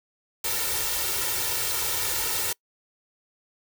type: noise with comb filter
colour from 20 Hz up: white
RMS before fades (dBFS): -27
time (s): 0.44-2.53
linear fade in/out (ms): 5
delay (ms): 2.2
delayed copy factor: +0.8
effects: noise-tail reverb RT60 0.1 s tail -25 dB re dry